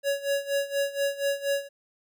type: tone with tremolo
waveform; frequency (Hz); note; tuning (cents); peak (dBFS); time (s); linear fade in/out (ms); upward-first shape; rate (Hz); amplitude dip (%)
square; 560; C#5; +18; -23; 0.03-1.69; 50; sine; 4.2; 85
effects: none

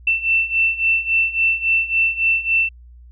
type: beating tone pair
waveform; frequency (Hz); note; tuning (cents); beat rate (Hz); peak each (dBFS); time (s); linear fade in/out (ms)
sine; 2676 / 2679.6; E7 / E7; +25 / +28; 3.6; -20 / -17; 0.07-2.69; 5
effects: added 60 Hz sine -40 dBFS peak until 3.11 s

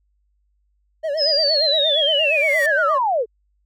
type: tone with vibrato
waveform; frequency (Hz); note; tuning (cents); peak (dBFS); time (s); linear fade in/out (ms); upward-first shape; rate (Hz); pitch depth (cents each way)
triangle; 600; D5; +37; -18; 1.03-2.99; 20; sine; 8.6; 130
type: linear sweep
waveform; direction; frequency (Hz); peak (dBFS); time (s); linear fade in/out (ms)
sine; down; 5240 to 404.2; -16; 1.17-3.26; 50
type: tone with exponential growth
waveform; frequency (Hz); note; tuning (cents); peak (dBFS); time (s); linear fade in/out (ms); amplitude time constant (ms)
5% pulse; 1144; D6; -46; -17; 1.97-2.66; 1; 150
effects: added 50 Hz sine -62 dBFS peak until 3.65 s

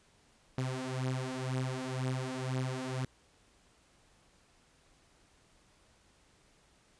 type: beating tone pair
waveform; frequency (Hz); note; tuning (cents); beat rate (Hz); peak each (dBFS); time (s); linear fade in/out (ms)
sawtooth; 128.4 / 130.4; C3 / C3; -32 / -5; 2; -33 / -32; 0.58-3.05; 2
effects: pink hiss -66 dBFS RMS until 6.99 s + resampled to 22050 Hz

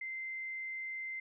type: tone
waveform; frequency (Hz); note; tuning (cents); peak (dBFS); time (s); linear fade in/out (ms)
sine; 2079; C7; -12; -38; 0.01-1.2; 5
effects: none

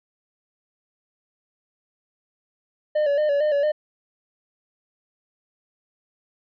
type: tone with vibrato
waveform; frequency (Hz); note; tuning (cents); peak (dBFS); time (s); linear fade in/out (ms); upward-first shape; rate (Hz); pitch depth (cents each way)
triangle; 587.3; D5; 0; -16; 2.95-3.72; 10; square; 4.4; 55
effects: resampled to 11025 Hz

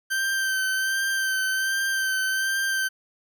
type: tone with vibrato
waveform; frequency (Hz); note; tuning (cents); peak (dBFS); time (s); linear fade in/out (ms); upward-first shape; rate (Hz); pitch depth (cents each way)
40% pulse; 1557; G6; -12; -22; 0.1-2.89; 20; sine; 1.3; 24
effects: none

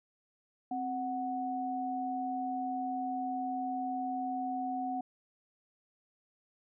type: tone pair together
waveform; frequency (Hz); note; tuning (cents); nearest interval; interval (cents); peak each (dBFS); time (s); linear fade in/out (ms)
sine; 261.6 / 739.9; C4 / F#5; 0 / 0; octave + tritone; 1800; -37 / -34; 0.71-5.01; 5
effects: none

